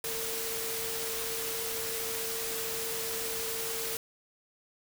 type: tone in noise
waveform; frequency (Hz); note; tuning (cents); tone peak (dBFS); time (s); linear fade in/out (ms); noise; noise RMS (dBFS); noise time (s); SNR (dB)
sine; 452.7; A4; +49; -39; 0.04-3.97; 2; white; -35; 0.04-3.97; -7
effects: none